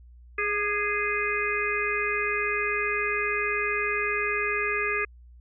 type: harmonic tone with a mistuned harmonic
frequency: 415.3 Hz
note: G#4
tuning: in tune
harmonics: 1 / 3 / 4 / 5 / 6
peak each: -31 / -32 / -31 / -30 / -30 dBFS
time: 0.38-5.05 s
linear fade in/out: 5 ms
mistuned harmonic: 3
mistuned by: -35 cents
effects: added 60 Hz sine -47 dBFS peak until 5.4 s